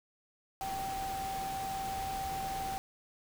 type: tone in noise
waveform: sine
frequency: 775 Hz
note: G5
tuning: 20 cents flat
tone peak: -35 dBFS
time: 0.61-2.78 s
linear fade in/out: 0 ms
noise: pink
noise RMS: -43 dBFS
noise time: 0.61-2.78 s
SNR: +5 dB
effects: none